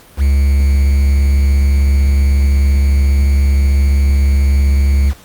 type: tone with quantisation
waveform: triangle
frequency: 69.3 Hz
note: C#2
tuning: in tune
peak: -6 dBFS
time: 0.17-5.14 s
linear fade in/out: 50 ms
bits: 5
effects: pink hiss -42 dBFS RMS until 5.24 s + Opus 48 kbps